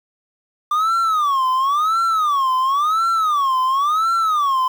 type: tone with vibrato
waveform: triangle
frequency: 1181 Hz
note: D6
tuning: 9 cents sharp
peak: -13 dBFS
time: 0.71-4.68 s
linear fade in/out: 5 ms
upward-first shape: sine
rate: 0.95 Hz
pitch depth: 240 cents each way
effects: 7-bit